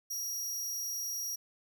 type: tone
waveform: sawtooth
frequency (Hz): 5690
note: F8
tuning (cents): +31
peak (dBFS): -32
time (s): 0.1-1.36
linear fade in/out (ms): 10
effects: none